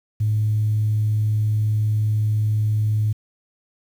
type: tone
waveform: sine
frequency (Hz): 107.2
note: A2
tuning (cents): -45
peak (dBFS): -16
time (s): 0.2-3.13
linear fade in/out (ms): 10
effects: tanh soft clip ceiling -12 dBFS + 8-bit